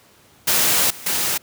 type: noise with level steps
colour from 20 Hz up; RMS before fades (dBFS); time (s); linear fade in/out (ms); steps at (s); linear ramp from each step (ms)
white; -17 / -37 / -21; 0.47-1.38; 10; 0.9 / 1.06; 5
effects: pink hiss -52 dBFS RMS until 1.42 s + high-pass 100 Hz 12 dB/octave